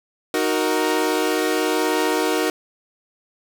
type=chord; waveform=sawtooth; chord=D# minor; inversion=none; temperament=equal; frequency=311.1 / 370 / 466.2 Hz; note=D#4 / F#4 / A#4; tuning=0 / 0 / 0 cents; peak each=-19 dBFS; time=0.34-2.5 s; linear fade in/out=2 ms; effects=none